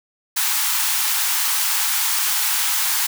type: high-pass noise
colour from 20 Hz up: white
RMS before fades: -20 dBFS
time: 0.36-3.07 s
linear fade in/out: 10 ms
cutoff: 780 Hz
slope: 96 dB/octave
effects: none